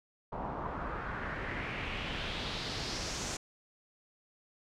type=noise with low-pass filter sweep; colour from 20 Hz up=pink; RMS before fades=-38 dBFS; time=0.32-3.37 s; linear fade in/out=5 ms; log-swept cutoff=870 to 7000 Hz; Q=2.6; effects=none